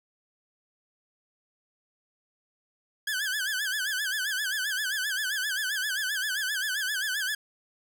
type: tone with vibrato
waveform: sawtooth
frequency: 1611 Hz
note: G6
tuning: 47 cents sharp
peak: -24 dBFS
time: 3.07-7.35 s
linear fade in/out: 5 ms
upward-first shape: sine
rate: 7.6 Hz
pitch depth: 140 cents each way
effects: none